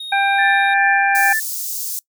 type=tone; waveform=triangle; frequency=3729 Hz; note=A#7; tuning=in tune; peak=-25 dBFS; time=0-0.74 s; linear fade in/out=5 ms
type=harmonic tone; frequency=793 Hz; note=G5; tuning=20 cents sharp; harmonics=1 / 2 / 3; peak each=-16 / -19 / -21 dBFS; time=0.12-1.33 s; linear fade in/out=5 ms
type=tone with tremolo; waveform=sine; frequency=1760 Hz; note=A6; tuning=in tune; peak=-15 dBFS; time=0.38-1.4 s; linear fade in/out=10 ms; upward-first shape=sine; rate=2.5 Hz; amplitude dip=50%
type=high-pass noise; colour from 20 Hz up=white; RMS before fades=-25 dBFS; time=1.15-1.99 s; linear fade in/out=0 ms; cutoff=5200 Hz; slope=24 dB/octave
effects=noise-tail reverb RT60 0.1 s tail -23 dB re dry